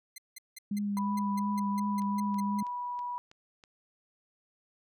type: tone bursts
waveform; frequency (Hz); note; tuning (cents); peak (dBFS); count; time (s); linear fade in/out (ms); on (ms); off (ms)
10% pulse; 2074; C7; -16; -33; 13; 0.16-2.606; 5; 22; 180
type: tone with vibrato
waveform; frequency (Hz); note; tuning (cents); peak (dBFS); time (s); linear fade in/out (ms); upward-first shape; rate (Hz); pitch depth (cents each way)
sine; 203.4; G#3; -36; -29; 0.71-2.63; 5; triangle; 2.8; 26
type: tone with pitch glide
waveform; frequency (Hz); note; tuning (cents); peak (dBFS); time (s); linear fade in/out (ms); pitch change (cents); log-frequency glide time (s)
sine; 987.8 to 975.9; B5 to B5; 0 to -21; -33; 0.97-3.18; 0; -21; 1.9-3.05
type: click train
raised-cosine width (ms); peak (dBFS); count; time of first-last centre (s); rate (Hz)
0.2; -36; 6; 2.02-3.638; 3.09
effects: none